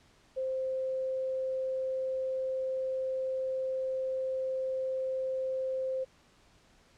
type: tone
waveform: sine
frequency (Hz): 523.3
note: C5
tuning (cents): 0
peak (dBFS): -30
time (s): 0.36-6.05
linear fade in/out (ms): 20
effects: pink hiss -63 dBFS RMS until 6.97 s + low-pass 7000 Hz 12 dB/octave